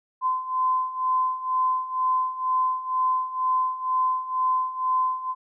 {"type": "beating tone pair", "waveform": "sine", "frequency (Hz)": [1026, 1028.1], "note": ["C6", "C6"], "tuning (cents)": [-34, -31], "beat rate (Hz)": 2.1, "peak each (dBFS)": [-27, -23], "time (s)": [0.21, 5.35], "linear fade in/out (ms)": 50, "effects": []}